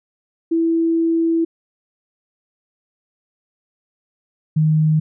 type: tone pair in turn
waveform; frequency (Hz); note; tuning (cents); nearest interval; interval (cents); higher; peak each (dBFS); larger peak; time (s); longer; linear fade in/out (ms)
sine; 330 / 155.56; E4 / D#3; +2 / 0; octave + minor second; 1302; first; -14 / -12; second; 0.51-1.45 / 4.56-5; first; 10
effects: none